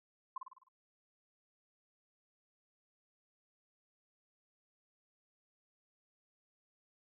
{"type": "tone with echo", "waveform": "sine", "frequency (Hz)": 1046.5, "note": "C6", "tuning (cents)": 0, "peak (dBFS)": -36, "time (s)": [0.36, 0.38], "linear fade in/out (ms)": 5, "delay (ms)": 51, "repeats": 6, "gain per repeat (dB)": -5, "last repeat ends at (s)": 0.686, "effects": []}